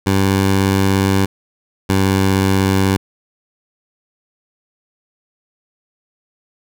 15% pulse tone pair in turn, 97 / 96.27 Hz, G2 / G2, -18 / -31 cents, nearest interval unison, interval 13 cents, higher first, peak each -6 dBFS, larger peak neither, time 0.06-1.26 / 1.89-2.97 s, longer first, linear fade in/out 10 ms, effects none

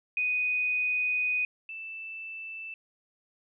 sine tone pair in turn, 2489 / 2649 Hz, D#7 / E7, 0 / +8 cents, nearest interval minor second, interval 108 cents, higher second, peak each -25 / -37 dBFS, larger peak first, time 0.17-1.45 / 1.69-2.74 s, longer first, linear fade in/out 2 ms, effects none

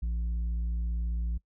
sine tone with tanh clipping, 57.4 Hz, A#1, 26 cents flat, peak -29 dBFS, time 0.02-1.38 s, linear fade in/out 10 ms, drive 5 dB, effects noise-tail reverb RT60 0.1 s tail -22 dB re dry

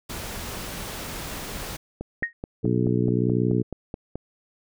pink noise, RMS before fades -34 dBFS, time 0.09-1.77 s, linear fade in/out 10 ms
click train, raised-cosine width 2 ms, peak -18 dBFS, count 11, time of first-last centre 2.01-4.156 s, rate 4.66 Hz
sine tone with exponential decay, 1865 Hz, A#6, in tune, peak -18 dBFS, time 2.23-2.33 s, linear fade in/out 1 ms, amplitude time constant 21 ms
harmonic tone, 60.9 Hz, B1, 24 cents flat, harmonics 2 / 3 / 4 / 5 / 6 / 7, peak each -24 / -26 / -27 / -28 / -29 / -29 dBFS, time 2.63-3.63 s, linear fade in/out 20 ms
effects none

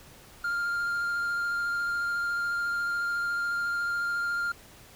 triangle tone with vibrato, 1400 Hz, F6, 4 cents sharp, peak -25 dBFS, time 0.44-4.52 s, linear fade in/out 5 ms, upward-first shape sine, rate 14 Hz, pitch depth 10 cents each way, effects pink hiss -52 dBFS RMS until 4.95 s

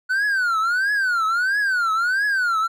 triangle tone with vibrato, 1476 Hz, F#6, 5 cents flat, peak -16 dBFS, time 0.09-2.68 s, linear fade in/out 20 ms, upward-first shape triangle, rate 1.5 Hz, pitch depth 250 cents each way, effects none

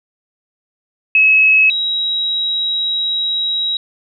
sine tone pair in turn, 2573 / 3844 Hz, E7 / B7, -43 / -48 cents, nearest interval perfect fifth, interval 695 cents, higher second, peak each -7 / -15 dBFS, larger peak first, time 1.15-1.7 / 1.7-3.77 s, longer second, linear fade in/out 2 ms, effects none

